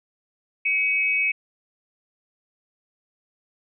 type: tone pair together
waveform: sine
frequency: 2248 / 2557 Hz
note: C#7 / D#7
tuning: +24 / +47 cents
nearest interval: major second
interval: 223 cents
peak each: -22 dBFS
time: 0.65-1.32 s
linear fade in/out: 10 ms
effects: none